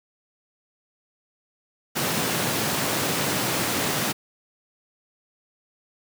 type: high-pass noise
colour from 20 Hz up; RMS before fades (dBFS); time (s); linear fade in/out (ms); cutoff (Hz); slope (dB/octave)
pink; -25; 1.95-4.13; 20; 120; 24
effects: none